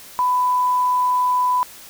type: tone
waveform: sine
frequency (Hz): 997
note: B5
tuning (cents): +16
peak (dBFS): -15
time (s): 0.19-1.63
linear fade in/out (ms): 0
effects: white hiss -41 dBFS RMS until 1.89 s